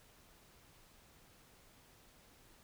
silence, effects pink hiss -64 dBFS RMS until 2.63 s

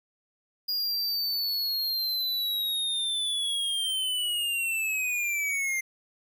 square linear sweep, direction down, 4870 to 2093 Hz, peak -27 dBFS, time 0.68-5.81 s, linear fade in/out 10 ms, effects 10-bit

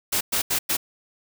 white noise bursts at uneven times, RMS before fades -23 dBFS, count 4, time 0.12-0.21 / 0.32-0.42 / 0.5-0.59 / 0.69-0.77 s, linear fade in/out 10 ms, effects none

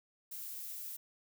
violet noise, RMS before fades -44 dBFS, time 0.31-0.97 s, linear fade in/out 10 ms, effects none

